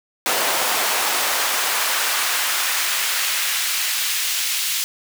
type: noise with high-pass filter sweep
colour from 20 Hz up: pink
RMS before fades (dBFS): -21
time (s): 0.26-4.84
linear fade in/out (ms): 0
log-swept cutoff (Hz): 570 to 3100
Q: 0.87
effects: none